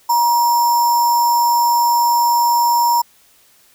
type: tone with sample-and-hold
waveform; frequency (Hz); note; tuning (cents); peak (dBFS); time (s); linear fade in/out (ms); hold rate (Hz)
sine; 950; A#5; +33; -11; 0.09-3.02; 10; 6300
effects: white hiss -52 dBFS RMS until 3.74 s